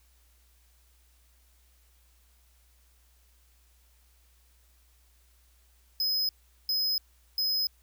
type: tone bursts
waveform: square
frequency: 5070 Hz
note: D#8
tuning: 32 cents sharp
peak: -26 dBFS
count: 3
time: 6-7.67 s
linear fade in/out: 2 ms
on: 290 ms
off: 400 ms
effects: added 60 Hz sine -61 dBFS peak until 7.82 s + white hiss -67 dBFS RMS until 7.82 s